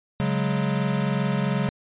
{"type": "chord", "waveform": "square", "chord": "C# suspended fourth", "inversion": "none", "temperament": "equal with one note detuned", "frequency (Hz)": [139.96, 185, 207.7], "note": ["C#3", "F#3", "G#3"], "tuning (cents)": [17, 0, 0], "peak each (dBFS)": [-26, -27, -28], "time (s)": [0.2, 1.69], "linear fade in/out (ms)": 0, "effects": ["resampled to 8000 Hz"]}